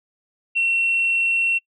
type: tone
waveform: sine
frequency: 2719 Hz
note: F7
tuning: 47 cents flat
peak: -16 dBFS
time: 0.55-1.59 s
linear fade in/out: 20 ms
effects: noise-tail reverb RT60 0.1 s tail -21 dB re dry + tanh soft clip ceiling -12 dBFS